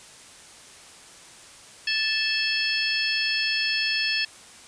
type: harmonic tone with a mistuned harmonic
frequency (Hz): 877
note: A5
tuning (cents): -6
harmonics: 2 / 3 / 4 / 5 / 6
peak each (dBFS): -29 / -27 / -31 / -29 / -29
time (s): 1.87-4.25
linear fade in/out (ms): 5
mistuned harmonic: 4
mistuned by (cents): -110
effects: white hiss -47 dBFS RMS until 4.67 s + resampled to 22050 Hz